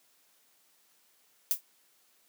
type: noise with exponential decay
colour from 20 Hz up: violet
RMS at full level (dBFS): -22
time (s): 1.51-1.61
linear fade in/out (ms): 0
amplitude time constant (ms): 21
effects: white hiss -67 dBFS RMS until 2.28 s + high-pass 200 Hz 12 dB/octave